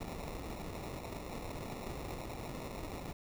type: noise with sample-and-hold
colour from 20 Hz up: pink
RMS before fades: -43 dBFS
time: 0-3.13 s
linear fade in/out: 10 ms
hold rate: 1575 Hz
effects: none